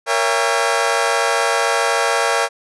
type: chord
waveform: 20% pulse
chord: A# diminished seventh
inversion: none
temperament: just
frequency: 466.2 / 559.4 / 671.3 / 805.5 Hz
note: A#4 / C#5 / E5 / G5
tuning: 0 / +16 / +31 / +47 cents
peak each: -16 dBFS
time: 0.06-2.49 s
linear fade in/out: 50 ms
effects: resampled to 24000 Hz